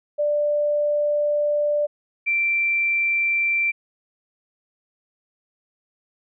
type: tone pair in turn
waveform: sine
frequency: 590 / 2350 Hz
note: D5 / D7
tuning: +8 / +1 cents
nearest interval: 2 octaves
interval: 2393 cents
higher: second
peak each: -18 dBFS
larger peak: neither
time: 0.18-1.87 / 2.26-3.72 s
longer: first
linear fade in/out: 20 ms
effects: none